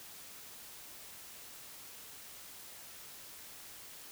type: silence
effects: white hiss -51 dBFS RMS until 4.11 s